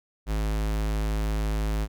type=tone; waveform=square; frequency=53 Hz; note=G#1; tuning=36 cents sharp; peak=-25 dBFS; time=0.26-1.88 s; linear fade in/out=50 ms; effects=none